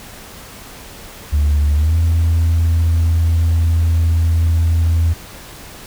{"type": "tone with pitch glide", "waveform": "sine", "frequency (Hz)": [73.42, 82.89], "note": ["D2", "E2"], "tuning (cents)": [0, 10], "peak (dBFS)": -9, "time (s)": [1.32, 5.14], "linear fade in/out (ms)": 20, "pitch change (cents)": 210, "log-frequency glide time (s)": [1.75, 1.96], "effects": ["tanh soft clip ceiling -9 dBFS", "pink hiss -36 dBFS RMS until 5.86 s"]}